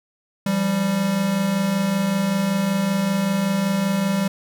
square tone pair together, 170.76 / 196 Hz, F3 / G3, -39 / 0 cents, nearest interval major second, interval 239 cents, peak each -27 / -20 dBFS, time 0.46-4.28 s, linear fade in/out 5 ms, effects none

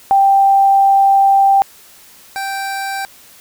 sine / 25% pulse tone pair in turn, 786 / 782.4 Hz, G5 / G5, +4 / -4 cents, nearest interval unison, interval 8 cents, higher first, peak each -7 / -16 dBFS, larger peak first, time 0.11-1.62 / 2.36-3.05 s, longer first, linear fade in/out 0 ms, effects white hiss -43 dBFS RMS until 3.4 s

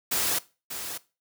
white noise with echo, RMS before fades -26 dBFS, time 0.11-0.39 s, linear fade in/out 10 ms, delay 590 ms, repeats 1, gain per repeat -9 dB, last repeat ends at 0.98 s, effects noise-tail reverb RT60 0.3 s tail -19 dB re dry + high-pass 80 Hz 12 dB/octave

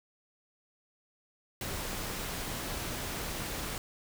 pink noise, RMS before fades -37 dBFS, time 1.61-3.78 s, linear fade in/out 2 ms, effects none

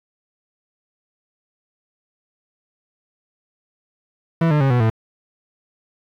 40% pulse tone with pitch steps, 165.1 / 149.66 / 135.66 / 122.97 / 111.47 Hz, E3 / D3 / C#3 / B2 / A2, +3 / +33 / -37 / -7 / +23 cents, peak -13 dBFS, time 4.41-4.9 s, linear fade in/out 5 ms, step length 98 ms, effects low-pass 2000 Hz 12 dB/octave + 8-bit

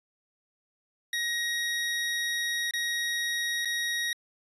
25% pulse tone with dropouts, 1888 Hz, A#6, 22 cents sharp, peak -24 dBFS, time 1.13-4.13 s, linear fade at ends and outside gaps 2 ms, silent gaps 2.71-2.736 / 3.649-3.655 s, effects resampled to 24000 Hz

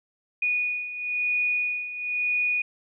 sine beating tone pair, 2463 / 2464 Hz, D#7 / D#7, -18 / -17 cents, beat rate 1 Hz, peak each -30 / -25 dBFS, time 0.42-2.62 s, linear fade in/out 5 ms, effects none

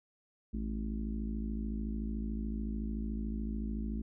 harmonic tone with a mistuned harmonic, 53.7 Hz, A1, 41 cents flat, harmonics 1 / 3 / 4 / 5 / 6 / 7, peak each -36 / -48 / -38 / -45 / -49 / -55 dBFS, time 0.53-4.02 s, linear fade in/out 10 ms, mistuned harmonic 1, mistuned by +65 cents, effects none

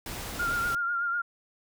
pink noise, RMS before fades -37 dBFS, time 0.06-0.75 s, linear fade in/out 2 ms
sine tone with vibrato, 1400 Hz, F6, 4 cents sharp, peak -26 dBFS, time 0.39-1.22 s, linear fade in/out 10 ms, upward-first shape triangle, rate 8.1 Hz, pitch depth 44 cents each way
effects none

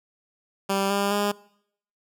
10% pulse tone with pitch steps, 196 / 200.2 / 204.6 Hz, G3 / G3 / G#3, 0 / +37 / -26 cents, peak -14 dBFS, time 0.69-1.32 s, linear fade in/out 10 ms, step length 210 ms, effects noise-tail reverb RT60 0.7 s tail -23 dB re dry

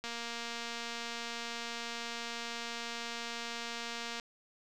click train, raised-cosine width 0.2 ms, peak -23 dBFS, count 974, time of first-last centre 0.04-4.198 s, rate 234 Hz, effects none

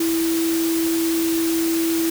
sine tone in noise, 329.6 Hz, E4, in tune, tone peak -18 dBFS, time 0-2.1 s, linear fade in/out 5 ms, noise white, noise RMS -28 dBFS, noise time 0-2.1 s, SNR +7 dB, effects none

